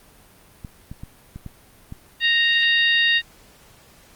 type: clicks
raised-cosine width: 5 ms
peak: -21 dBFS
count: 6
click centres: 0.648 / 0.915 / 1.035 / 1.36 / 1.463 / 1.924 s
type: harmonic tone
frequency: 930 Hz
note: A#5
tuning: 4 cents flat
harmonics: 2 / 3 / 4 / 5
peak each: -18 / -21 / -21 / -33 dBFS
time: 2.2-3.22 s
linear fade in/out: 50 ms
effects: pink hiss -51 dBFS RMS until 4.15 s + Opus 32 kbps